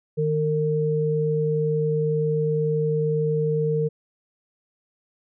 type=tone pair together; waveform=sine; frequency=154.57 / 455.5 Hz; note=D#3 / A#4; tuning=-11 / -40 cents; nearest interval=octave + perfect fifth; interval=1871 cents; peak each=-23 / -22 dBFS; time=0.17-3.89 s; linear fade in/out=20 ms; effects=none